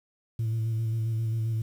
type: tone with vibrato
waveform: sine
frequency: 112.4 Hz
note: A2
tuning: 37 cents sharp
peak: -23 dBFS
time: 0.39-1.62 s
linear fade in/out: 5 ms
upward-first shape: square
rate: 7.5 Hz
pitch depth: 24 cents each way
effects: tanh soft clip ceiling -24 dBFS + 9-bit